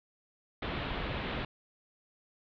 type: low-pass noise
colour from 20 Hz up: pink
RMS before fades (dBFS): -36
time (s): 0.62-1.45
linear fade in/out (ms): 5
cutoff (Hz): 3800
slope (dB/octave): 48
effects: none